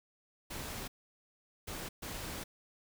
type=noise bursts at uneven times; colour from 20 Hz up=pink; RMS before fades=-42 dBFS; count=3; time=0.5-0.88 / 1.67-1.89 / 2.02-2.44 s; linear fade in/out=10 ms; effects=none